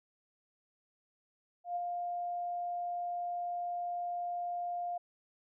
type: tone with ADSR envelope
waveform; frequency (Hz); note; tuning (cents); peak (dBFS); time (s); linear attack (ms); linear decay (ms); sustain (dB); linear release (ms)
sine; 703; F5; +11; -31; 1.64-4.98; 120; 19; -3; 8
effects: none